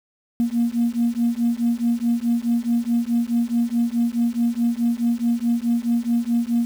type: beating tone pair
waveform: sine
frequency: 233.1 / 237.8 Hz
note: A#3 / A#3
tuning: 0 / +35 cents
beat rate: 4.7 Hz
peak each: -20 dBFS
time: 0.4-6.65 s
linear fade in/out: 0 ms
effects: tanh soft clip ceiling -12 dBFS + 7-bit